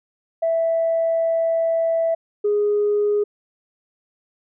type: tone pair in turn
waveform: sine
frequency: 659.3 / 414.2 Hz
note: E5 / G#4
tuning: 0 / -5 cents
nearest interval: minor sixth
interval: 805 cents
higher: first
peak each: -16 / -15 dBFS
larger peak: second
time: 0.42-2.15 / 2.44-3.24 s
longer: first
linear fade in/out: 10 ms
effects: tanh soft clip ceiling -12 dBFS